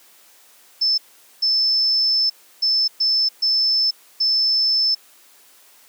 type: tone bursts at uneven times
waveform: sine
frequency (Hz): 5270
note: E8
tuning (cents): -1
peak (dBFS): -15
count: 6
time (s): 0.81-0.98 / 1.42-2.3 / 2.62-2.88 / 3-3.29 / 3.42-3.91 / 4.2-4.95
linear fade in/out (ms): 10
effects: white hiss -51 dBFS RMS until 5.88 s + high-pass 300 Hz 12 dB/octave